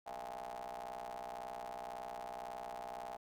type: ring-modulated tone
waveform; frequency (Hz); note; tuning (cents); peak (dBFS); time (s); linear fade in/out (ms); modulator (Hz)
30% pulse; 61.9; B1; +5; -38; 0.06-3.17; 10; 751
effects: none